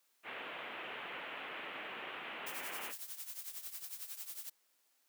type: low-pass noise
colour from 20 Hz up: white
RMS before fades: -45 dBFS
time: 0.23-2.94 s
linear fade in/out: 50 ms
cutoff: 3000 Hz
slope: 48 dB/octave
type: noise with tremolo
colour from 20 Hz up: blue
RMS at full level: -43 dBFS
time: 2.46-4.5 s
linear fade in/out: 10 ms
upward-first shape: triangle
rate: 11 Hz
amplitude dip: 80%
effects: white hiss -75 dBFS RMS until 5.08 s + high-pass 300 Hz 12 dB/octave